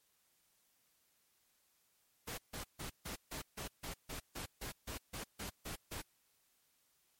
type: noise bursts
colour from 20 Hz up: pink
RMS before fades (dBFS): -44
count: 15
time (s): 2.27-6.02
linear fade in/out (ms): 10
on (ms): 110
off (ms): 150
effects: white hiss -75 dBFS RMS until 7.19 s + MP3 64 kbps